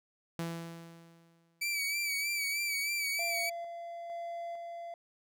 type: tone with exponential decay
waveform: sawtooth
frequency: 167.2 Hz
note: E3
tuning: 25 cents sharp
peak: -29 dBFS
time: 0.39-1.64 s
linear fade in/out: 0 ms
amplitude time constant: 270 ms
type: tone with vibrato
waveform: sawtooth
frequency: 2300 Hz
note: D7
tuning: 37 cents flat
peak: -28 dBFS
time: 1.61-3.5 s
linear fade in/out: 10 ms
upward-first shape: sine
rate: 3.2 Hz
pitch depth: 46 cents each way
type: tone with tremolo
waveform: triangle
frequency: 683 Hz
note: F5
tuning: 39 cents flat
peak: -35 dBFS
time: 3.19-4.94 s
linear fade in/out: 2 ms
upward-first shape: square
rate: 1.1 Hz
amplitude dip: 30%
effects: none